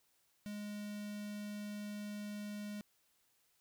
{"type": "tone with notch filter", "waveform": "square", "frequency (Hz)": 207.4, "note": "G#3", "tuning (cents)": -2, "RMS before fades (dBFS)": -44, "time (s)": [0.46, 2.81], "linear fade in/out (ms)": 0, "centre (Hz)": 890, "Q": 1.1, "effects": ["white hiss -75 dBFS RMS until 3.6 s"]}